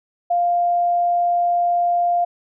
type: tone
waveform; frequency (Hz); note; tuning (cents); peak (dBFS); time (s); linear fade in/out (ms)
sine; 699; F5; +1; -15; 0.3-2.25; 10
effects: none